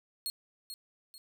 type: tone with echo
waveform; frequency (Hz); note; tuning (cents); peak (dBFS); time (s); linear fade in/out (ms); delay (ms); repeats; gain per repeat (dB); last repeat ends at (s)
sawtooth; 4279; C8; +38; -30; 0.26-0.3; 0; 440; 2; -8; 1.18
effects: none